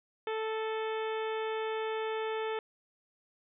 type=harmonic tone with a mistuned harmonic; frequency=440 Hz; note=A4; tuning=in tune; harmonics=1 / 2 / 3 / 4 / 5 / 6 / 7 / 8; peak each=-33 / -39 / -43 / -45 / -47 / -49 / -50 / -51 dBFS; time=0.27-2.59 s; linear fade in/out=2 ms; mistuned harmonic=6; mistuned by=-30 cents; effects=none